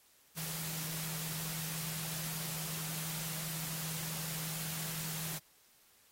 sine tone in noise, 160 Hz, D#3, 49 cents sharp, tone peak -43 dBFS, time 0.36-5.39 s, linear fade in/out 20 ms, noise white, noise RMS -41 dBFS, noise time 0.36-5.39 s, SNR -5 dB, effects white hiss -66 dBFS RMS until 6.11 s + AAC 48 kbps

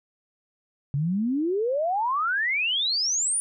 sine exponential sweep, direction up, 135 to 9860 Hz, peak -22 dBFS, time 0.94-3.4 s, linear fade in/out 0 ms, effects none

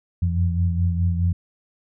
sine tone cluster, 87.8 / 92.6 / 170.7 Hz, F2 / F#2 / F3, +10 / +2 / -39 cents, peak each -19 / -27 / -26 dBFS, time 0.22-1.33 s, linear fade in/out 5 ms, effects none

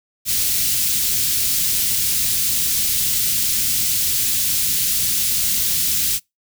white band-stop noise, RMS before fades -19 dBFS, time 0.25-6.2 s, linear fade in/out 50 ms, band 180 to 3300 Hz, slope 12 dB/octave, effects noise-tail reverb RT60 0.2 s tail -26 dB re dry

